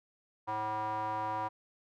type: tone with band-pass filter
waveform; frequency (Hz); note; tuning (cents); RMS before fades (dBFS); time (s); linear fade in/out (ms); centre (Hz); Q
square; 107.9; A2; -33; -35; 0.47-1.49; 20; 920; 5.9
effects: none